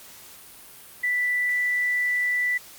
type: tone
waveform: sine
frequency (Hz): 1975.5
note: B6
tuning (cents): 0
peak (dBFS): -21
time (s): 1.03-2.58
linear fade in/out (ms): 10
effects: white hiss -46 dBFS RMS until 2.78 s + Opus 48 kbps